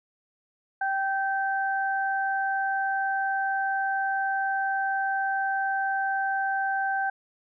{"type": "tone pair together", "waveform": "sine", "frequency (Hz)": [779.2, 1555], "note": ["G5", "G6"], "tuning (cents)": [-11, -14], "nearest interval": "octave", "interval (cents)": 1197, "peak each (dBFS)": [-26, -28], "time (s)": [0.81, 7.1], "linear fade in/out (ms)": 5, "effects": []}